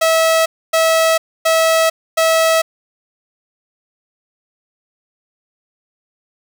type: tone bursts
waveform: sawtooth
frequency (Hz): 649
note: E5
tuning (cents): -27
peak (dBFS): -7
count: 4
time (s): 0.01-2.62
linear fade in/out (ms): 10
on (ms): 450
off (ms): 270
effects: none